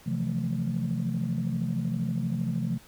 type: chord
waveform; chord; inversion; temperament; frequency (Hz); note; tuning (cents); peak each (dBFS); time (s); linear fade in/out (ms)
sine; F major seventh; second; equal with one note detuned; 130.81 / 164.81 / 177.56 / 220; C3 / E3 / F3 / A3; 0 / 0 / +29 / 0; -31; 0.06-2.78; 10
effects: tanh soft clip ceiling -19 dBFS + pink hiss -54 dBFS RMS until 2.87 s